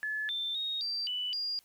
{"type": "tone with pitch steps", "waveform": "sine", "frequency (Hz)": [1720, 3559, 3741, 4691, 2975, 4820], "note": ["A6", "A7", "A#7", "D8", "F#7", "D8"], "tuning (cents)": [-40, 19, 5, -3, 9, 44], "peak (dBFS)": -31, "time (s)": [0.03, 1.59], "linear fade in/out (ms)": 0, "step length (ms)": 260, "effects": ["white hiss -65 dBFS RMS until 1.64 s", "MP3 96 kbps"]}